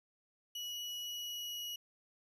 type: tone with pitch glide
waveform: 35% pulse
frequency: 2926 to 2909 Hz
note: F#7 to F#7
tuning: -20 to -30 cents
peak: -38 dBFS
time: 0.55-1.76 s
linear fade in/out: 5 ms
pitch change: -10 cents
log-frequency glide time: 0.93-1.63 s
effects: none